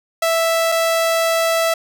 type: tone pair in turn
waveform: sawtooth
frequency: 659.3 / 659.3 Hz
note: E5 / E5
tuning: 0 / 0 cents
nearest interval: unison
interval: 0 cents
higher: neither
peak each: -11 dBFS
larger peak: neither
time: 0.22-0.72 / 0.72-1.74 s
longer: second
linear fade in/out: 5 ms
effects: none